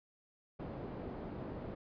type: low-pass noise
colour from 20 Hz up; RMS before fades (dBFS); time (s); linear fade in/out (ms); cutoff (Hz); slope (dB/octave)
white; -44; 0.59-1.75; 10; 450; 12
effects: resampled to 11025 Hz